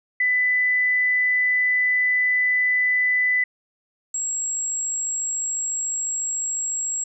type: tone pair in turn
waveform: sine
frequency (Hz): 1997 / 7623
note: B6 / A#8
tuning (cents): +19 / +38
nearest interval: octave + major seventh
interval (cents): 2319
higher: second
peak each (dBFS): -17 / -23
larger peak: first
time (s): 0.2-3.44 / 4.14-7.04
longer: first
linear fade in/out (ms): 5
effects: none